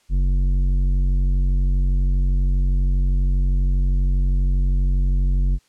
sine tone with tanh clipping, 46.24 Hz, F#1, in tune, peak -17 dBFS, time 0.09-5.59 s, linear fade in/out 50 ms, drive 10 dB, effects white hiss -61 dBFS RMS until 5.68 s + low-pass 8000 Hz 12 dB/octave

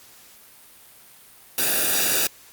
white noise with comb filter, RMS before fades -21 dBFS, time 1.58-2.27 s, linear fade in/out 2 ms, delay 0.94 ms, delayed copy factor -0.75, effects white hiss -49 dBFS RMS until 2.52 s + Opus 48 kbps

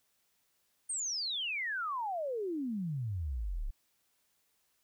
sine exponential sweep, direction down, 8930 to 30.89 Hz, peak -33 dBFS, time 0.89-3.71 s, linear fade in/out 10 ms, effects white hiss -75 dBFS RMS until 4.83 s

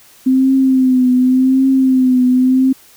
sine tone with vibrato, 258.9 Hz, C4, 18 cents flat, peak -8 dBFS, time 0.26-2.73 s, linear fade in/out 10 ms, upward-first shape triangle, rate 0.88 Hz, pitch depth 57 cents each way, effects white hiss -45 dBFS RMS until 2.96 s

